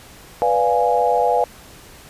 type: chord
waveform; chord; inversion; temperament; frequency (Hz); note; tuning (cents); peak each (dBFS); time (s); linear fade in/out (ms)
sine; B diminished seventh; none; equal; 493.9 / 587.3 / 698.5 / 830.6; B4 / D5 / F5 / Ab5; 0 / 0 / 0 / 0; -19 / -23 / -19 / -19; 0.42-1.44; 0
effects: pink hiss -43 dBFS RMS until 2.09 s + resampled to 32000 Hz